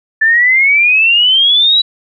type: exponential sweep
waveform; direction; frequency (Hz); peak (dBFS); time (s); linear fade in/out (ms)
sine; up; 1749 to 3951; -6; 0.21-1.82; 10
effects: none